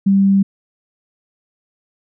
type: tone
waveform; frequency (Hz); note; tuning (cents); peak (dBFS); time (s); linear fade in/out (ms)
sine; 196; G3; 0; -9; 0.06-0.43; 10
effects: none